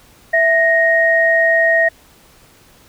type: tone pair together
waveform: sine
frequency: 659.3 / 1867.7 Hz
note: E5 / A#6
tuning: 0 / +3 cents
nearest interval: octave + tritone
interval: 1803 cents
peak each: -14 / -12 dBFS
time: 0.33-1.89 s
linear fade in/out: 10 ms
effects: pink hiss -48 dBFS RMS until 2.88 s